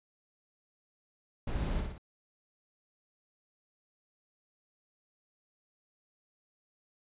brown noise with echo, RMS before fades -34 dBFS, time 1.47-1.81 s, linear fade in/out 5 ms, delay 57 ms, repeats 3, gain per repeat -4 dB, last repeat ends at 1.981 s, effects resampled to 8000 Hz

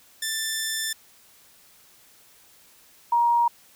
10% pulse / sine tone pair in turn, 1771 / 944.7 Hz, A6 / A#5, +11 / +23 cents, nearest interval major seventh, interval 1088 cents, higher first, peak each -17 dBFS, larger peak neither, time 0.22-0.93 / 3.12-3.48 s, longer first, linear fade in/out 5 ms, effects white hiss -55 dBFS RMS until 3.75 s

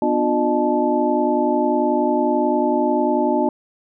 sine tone cluster, 246.5 / 297.6 / 356 / 609 / 869 Hz, B3 / D4 / F4 / D#5 / A5, -3 / +23 / +33 / -37 / -22 cents, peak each -22 dBFS, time 0.02-3.49 s, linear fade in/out 2 ms, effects none

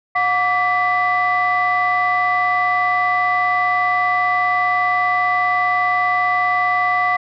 sine tone cluster, 723 / 1156 / 1992 Hz, F#5 / D6 / B6, -40 / -28 / +14 cents, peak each -18 dBFS, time 0.15-7.17 s, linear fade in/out 10 ms, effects tanh soft clip ceiling -8 dBFS

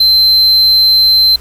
triangle tone, 4100 Hz, C8, 36 cents flat, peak -4 dBFS, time 0-1.36 s, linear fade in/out 5 ms, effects added 60 Hz sine -32 dBFS peak until 1.4 s + pink hiss -39 dBFS RMS until 1.4 s

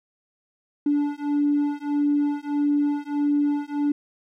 triangle beating tone pair, 289.7 / 291.3 Hz, D4 / D4, -24 / -14 cents, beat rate 1.6 Hz, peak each -20 dBFS, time 0.86-3.92 s, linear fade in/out 5 ms, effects tanh soft clip ceiling -15 dBFS

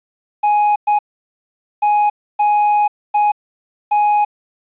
triangle tone bursts at uneven times, 833 Hz, G#5, 5 cents sharp, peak -9 dBFS, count 6, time 0.43-0.76 / 0.87-0.99 / 1.82-2.1 / 2.39-2.88 / 3.14-3.32 / 3.91-4.25 s, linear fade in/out 10 ms, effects resampled to 8000 Hz + 8-bit

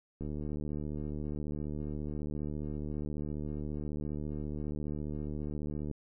click train, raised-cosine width 3 ms, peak -26 dBFS, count 427, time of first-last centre 0.21-5.913 s, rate 74.7 Hz, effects none

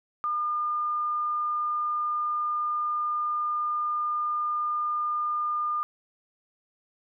sine tone, 1209 Hz, D6, 50 cents sharp, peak -25 dBFS, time 0.24-5.83 s, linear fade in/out 0 ms, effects none

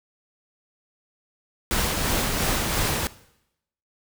pink noise with tremolo, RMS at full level -23 dBFS, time 1.71-3.07 s, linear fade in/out 0 ms, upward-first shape sine, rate 2.9 Hz, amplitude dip 30%, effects noise-tail reverb RT60 0.8 s tail -18 dB re dry

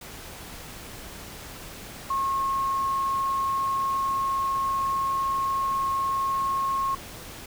sine tone in noise, 1084 Hz, C#6, 39 cents flat, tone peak -23 dBFS, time 2.1-6.95 s, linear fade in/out 5 ms, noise pink, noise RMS -41 dBFS, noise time 0.01-7.46 s, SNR +15 dB, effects none

